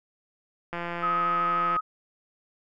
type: click train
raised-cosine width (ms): 0.5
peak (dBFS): -18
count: 179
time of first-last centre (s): 0.73-1.765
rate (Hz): 172
type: tone with vibrato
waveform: sine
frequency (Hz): 1266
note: D#6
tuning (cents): +30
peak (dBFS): -23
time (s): 1.02-1.81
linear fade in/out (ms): 20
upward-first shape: triangle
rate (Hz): 13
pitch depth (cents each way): 24
effects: none